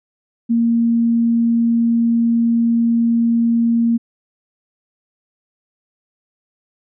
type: tone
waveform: sine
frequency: 232.3 Hz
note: A#3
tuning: 6 cents flat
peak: -12 dBFS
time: 0.49-3.98 s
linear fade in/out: 20 ms
effects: none